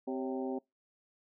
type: harmonic tone with a mistuned harmonic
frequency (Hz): 130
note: C3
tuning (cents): -11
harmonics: 2 / 3 / 4 / 5 / 6 / 7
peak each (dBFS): -36 / -38 / -42 / -49 / -44 / -52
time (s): 0.07-0.59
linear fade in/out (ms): 10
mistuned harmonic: 4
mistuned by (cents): +96
effects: noise-tail reverb RT60 0.2 s tail -25 dB re dry